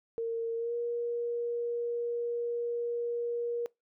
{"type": "tone with pitch glide", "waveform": "sine", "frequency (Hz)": [459, 474.1], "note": ["A#4", "A#4"], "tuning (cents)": [-27, 29], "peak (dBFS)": -30, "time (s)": [0.18, 3.66], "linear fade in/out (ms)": 0, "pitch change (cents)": 56, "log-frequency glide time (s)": [0.56, 0.74], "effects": ["noise-tail reverb RT60 0.2 s tail -24 dB re dry"]}